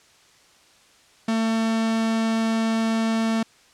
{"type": "tone", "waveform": "45% pulse", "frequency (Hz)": 224.4, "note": "A3", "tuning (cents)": 34, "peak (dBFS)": -20, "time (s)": [1.28, 3.43], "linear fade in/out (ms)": 5, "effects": ["white hiss -55 dBFS RMS until 3.73 s", "low-pass 7000 Hz 12 dB/octave"]}